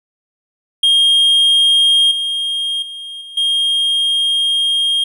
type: tone with level steps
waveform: triangle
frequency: 3230 Hz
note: G#7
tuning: 49 cents flat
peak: -7 / -15 / -25 / -29 / -11 dBFS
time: 0.83-5.04 s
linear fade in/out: 5 ms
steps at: 2.11 / 2.82 / 3.21 / 3.37 s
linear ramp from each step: 5 ms
effects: none